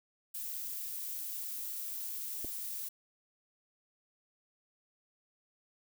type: noise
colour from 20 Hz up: violet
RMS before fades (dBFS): -40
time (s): 0.34-2.89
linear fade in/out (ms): 10
type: clicks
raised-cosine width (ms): 2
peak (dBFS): -32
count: 2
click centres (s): 2.445 / 2.448
effects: none